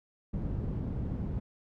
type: low-pass noise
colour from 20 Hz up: white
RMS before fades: -34 dBFS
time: 0.33-1.4 s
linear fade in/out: 10 ms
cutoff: 150 Hz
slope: 12 dB/octave
effects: none